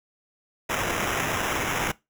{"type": "noise with sample-and-hold", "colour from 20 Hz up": "white", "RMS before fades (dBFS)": -27, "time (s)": [0.69, 1.92], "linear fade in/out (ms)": 10, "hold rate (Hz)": 4410, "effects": ["noise-tail reverb RT60 0.2 s tail -20 dB re dry"]}